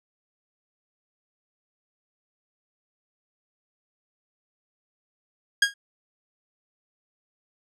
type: tone with exponential decay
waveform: sawtooth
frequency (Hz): 1633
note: G#6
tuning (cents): -30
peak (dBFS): -10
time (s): 5.62-5.74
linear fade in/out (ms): 5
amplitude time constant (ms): 26
effects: low-pass 8000 Hz 12 dB/octave